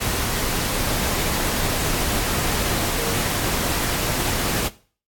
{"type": "tone in noise", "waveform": "sine", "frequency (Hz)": 461.1, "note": "A#4", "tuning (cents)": -19, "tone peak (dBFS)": -29, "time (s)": [2.97, 3.18], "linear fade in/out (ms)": 20, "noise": "pink", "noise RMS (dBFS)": -23, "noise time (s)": [0, 4.69], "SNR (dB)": -9, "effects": ["noise-tail reverb RT60 0.4 s tail -17 dB re dry", "AAC 64 kbps"]}